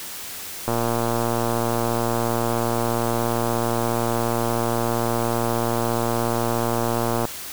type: click train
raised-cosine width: 1 ms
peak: -9 dBFS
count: 770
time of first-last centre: 0.68-7.253 s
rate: 117 Hz
effects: white hiss -34 dBFS RMS until 7.52 s